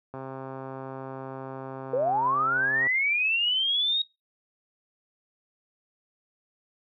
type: click train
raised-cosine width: 1 ms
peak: -24 dBFS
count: 364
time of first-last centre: 0.14-2.869 s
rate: 133 Hz
type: linear sweep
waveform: sine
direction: up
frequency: 471.1 to 3778 Hz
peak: -22 dBFS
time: 1.93-4.02 s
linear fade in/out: 5 ms
effects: noise-tail reverb RT60 0.2 s tail -19 dB re dry + high-pass 60 Hz 12 dB/octave